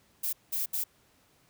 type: noise bursts at uneven times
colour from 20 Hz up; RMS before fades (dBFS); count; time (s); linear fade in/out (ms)
violet; -31; 3; 0.23-0.33 / 0.52-0.66 / 0.73-0.84; 10
effects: pink hiss -65 dBFS RMS until 1.49 s + high-pass 60 Hz 12 dB/octave